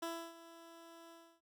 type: tone with ADSR envelope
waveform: 15% pulse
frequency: 333.2 Hz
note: E4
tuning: 19 cents sharp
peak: -32 dBFS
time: 0.02-1.41 s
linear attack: 9 ms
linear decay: 300 ms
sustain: -16 dB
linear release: 300 ms
effects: none